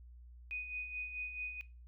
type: tone with tremolo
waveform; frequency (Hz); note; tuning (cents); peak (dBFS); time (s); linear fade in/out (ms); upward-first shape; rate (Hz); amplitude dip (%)
sine; 2489; D#7; 0; -37; 0.51-1.61; 0; sine; 4.6; 55
effects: noise-tail reverb RT60 0.3 s tail -18 dB re dry + added 60 Hz sine -52 dBFS peak until 1.87 s